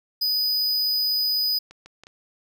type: tone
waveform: square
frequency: 4978 Hz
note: D#8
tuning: in tune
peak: -21 dBFS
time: 0.21-1.59 s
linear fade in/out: 10 ms
type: clicks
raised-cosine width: 0.2 ms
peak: -27 dBFS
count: 4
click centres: 1.71 / 1.86 / 2.036 / 2.069 s
effects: none